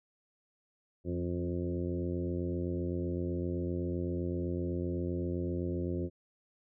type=harmonic tone with a mistuned harmonic; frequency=87.8 Hz; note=F2; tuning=10 cents sharp; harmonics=1 / 2 / 3 / 4 / 5 / 6 / 7; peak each=-36 / -38 / -39 / -37 / -46 / -44 / -53 dBFS; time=1.04-6.1 s; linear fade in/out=50 ms; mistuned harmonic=2; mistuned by=-37 cents; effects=none